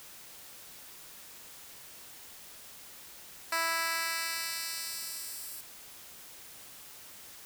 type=tone with high-pass filter sweep; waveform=10% pulse; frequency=329.6 Hz; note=E4; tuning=in tune; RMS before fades=-35 dBFS; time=3.52-5.61 s; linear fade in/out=5 ms; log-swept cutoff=950 to 11000 Hz; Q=0.71; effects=white hiss -50 dBFS RMS until 7.45 s